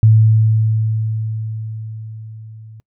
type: tone with level ramp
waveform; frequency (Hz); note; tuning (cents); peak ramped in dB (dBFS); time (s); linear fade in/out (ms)
sine; 110; A2; 0; -5 to -35; 0.03-2.8; 0
effects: noise-tail reverb RT60 0.1 s tail -25 dB re dry